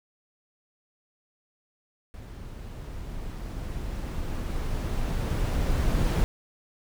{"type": "noise with level ramp", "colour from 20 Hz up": "brown", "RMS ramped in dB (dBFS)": [-41, -22], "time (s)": [2.14, 6.24], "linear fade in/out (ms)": 0, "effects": []}